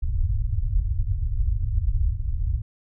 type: low-pass noise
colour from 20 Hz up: pink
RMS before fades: -23 dBFS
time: 0.02-2.62 s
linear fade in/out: 10 ms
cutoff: 110 Hz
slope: 48 dB/octave
effects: none